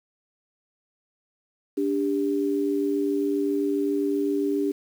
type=tone pair together; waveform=sine; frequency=290.3 / 397.8 Hz; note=D4 / G4; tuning=-20 / +25 cents; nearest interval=perfect fourth; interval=545 cents; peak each=-24 / -25 dBFS; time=1.77-4.72 s; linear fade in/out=10 ms; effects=8-bit